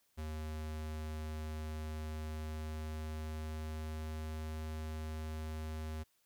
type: tone with pitch glide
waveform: square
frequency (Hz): 77.7 to 78.24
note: D#2 to D#2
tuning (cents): -2 to +10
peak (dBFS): -40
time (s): 0.17-6.04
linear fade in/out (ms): 20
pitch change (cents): +12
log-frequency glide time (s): 2.05-4.4
effects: white hiss -75 dBFS RMS until 6.25 s